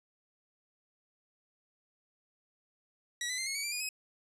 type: tone with pitch steps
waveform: 15% pulse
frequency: 1928 / 2006 / 2088 / 2173 / 2261 / 2353 / 2449 / 2548 Hz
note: B6 / B6 / C7 / C#7 / C#7 / D7 / D#7 / D#7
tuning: -42 / +26 / -4 / -35 / +34 / +3 / -28 / +41 cents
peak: -27 dBFS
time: 3.21-3.89 s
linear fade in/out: 2 ms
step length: 85 ms
effects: resampled to 32000 Hz